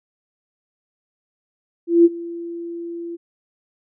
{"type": "tone with ADSR envelope", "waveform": "sine", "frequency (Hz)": 340, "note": "F4", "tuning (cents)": -46, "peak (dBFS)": -6, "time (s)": [1.87, 3.17], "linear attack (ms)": 180, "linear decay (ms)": 33, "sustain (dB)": -21, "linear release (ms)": 23, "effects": []}